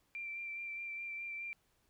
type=tone with vibrato; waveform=sine; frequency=2358 Hz; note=D7; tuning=6 cents sharp; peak=-40 dBFS; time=0.15-1.53 s; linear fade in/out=0 ms; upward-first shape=sine; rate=4.8 Hz; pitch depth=19 cents each way; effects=pink hiss -75 dBFS RMS until 1.89 s